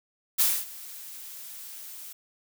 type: noise with ADSR envelope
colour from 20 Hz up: blue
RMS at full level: -21 dBFS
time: 0.38-2.13 s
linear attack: 19 ms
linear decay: 250 ms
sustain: -21 dB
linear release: 8 ms
effects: none